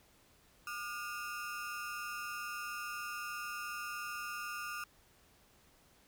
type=ring-modulated tone; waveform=35% pulse; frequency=1318.5 Hz; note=E6; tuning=in tune; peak=-35 dBFS; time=0.67-4.84 s; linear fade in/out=2 ms; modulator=110 Hz; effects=pink hiss -66 dBFS RMS until 6.07 s